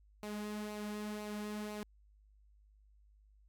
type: tone with flanger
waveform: sawtooth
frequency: 210 Hz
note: G#3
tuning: 19 cents sharp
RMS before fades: -42 dBFS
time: 0.23-1.83 s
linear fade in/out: 0 ms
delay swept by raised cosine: 0.58 to 3.48 ms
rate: 2 Hz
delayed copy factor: -0.5
effects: added 51 Hz sine -62 dBFS peak until 3.48 s